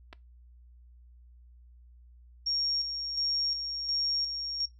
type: clicks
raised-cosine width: 0.3 ms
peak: -30 dBFS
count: 2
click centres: 0.128 / 0.131 s
type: tone with tremolo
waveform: sine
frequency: 5550 Hz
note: F8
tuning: 12 cents flat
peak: -27 dBFS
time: 2.46-4.66 s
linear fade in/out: 10 ms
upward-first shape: square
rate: 1.4 Hz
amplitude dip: 50%
effects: noise-tail reverb RT60 0.2 s tail -21 dB re dry + added 60 Hz sine -52 dBFS peak until 4.79 s